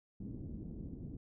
white low-pass noise, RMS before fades -45 dBFS, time 0.2-1.17 s, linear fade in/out 5 ms, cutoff 270 Hz, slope 24 dB/octave, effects none

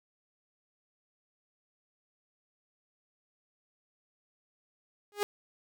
sawtooth tone with exponential growth, 411.4 Hz, G#4, 16 cents flat, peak -20 dBFS, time 5.12-5.23 s, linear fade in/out 0 ms, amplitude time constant 23 ms, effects none

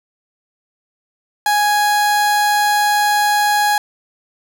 30% pulse tone, 830.6 Hz, G#5, in tune, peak -10 dBFS, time 1.46-3.78 s, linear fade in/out 2 ms, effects none

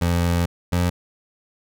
25% pulse tone pair in turn, 86.3 / 88.11 Hz, F2 / F2, -20 / +16 cents, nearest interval unison, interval 36 cents, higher second, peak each -14 dBFS, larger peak neither, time 0.01-0.46 / 0.72-0.9 s, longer first, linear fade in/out 10 ms, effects none

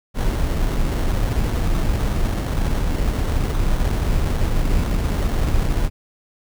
brown noise with sample-and-hold, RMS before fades -19 dBFS, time 0.14-5.9 s, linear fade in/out 50 ms, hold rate 2450 Hz, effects none

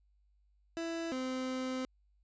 30% pulse tone pair in turn, 331.7 / 258.4 Hz, E4 / C4, +11 / -21 cents, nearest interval major third, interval 432 cents, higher first, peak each -33 / -32 dBFS, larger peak second, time 0.77-1.12 / 1.12-1.85 s, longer second, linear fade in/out 0 ms, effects added 50 Hz sine -67 dBFS peak until 2.23 s + resampled to 16000 Hz

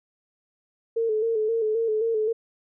sine tone with vibrato, 444 Hz, A4, 16 cents sharp, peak -21 dBFS, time 0.96-2.33 s, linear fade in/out 10 ms, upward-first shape square, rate 3.8 Hz, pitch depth 50 cents each way, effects none

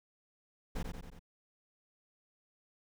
brown noise with echo, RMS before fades -34 dBFS, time 0.75-0.83 s, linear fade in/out 10 ms, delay 91 ms, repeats 4, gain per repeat -4 dB, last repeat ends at 1.194 s, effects none

